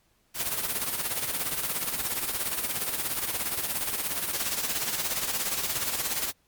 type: noise with tremolo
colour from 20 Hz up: white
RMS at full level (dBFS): -27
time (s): 0.34-6.33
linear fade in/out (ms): 50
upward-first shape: sine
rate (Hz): 17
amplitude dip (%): 60
effects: pink hiss -68 dBFS RMS until 6.47 s + Opus 48 kbps